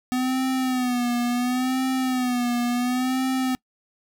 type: tone with vibrato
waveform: square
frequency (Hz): 250.8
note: B3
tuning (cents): +27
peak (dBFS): -22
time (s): 0.12-3.55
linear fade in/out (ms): 0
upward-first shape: sine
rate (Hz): 0.71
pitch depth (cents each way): 71
effects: noise-tail reverb RT60 0.1 s tail -25 dB re dry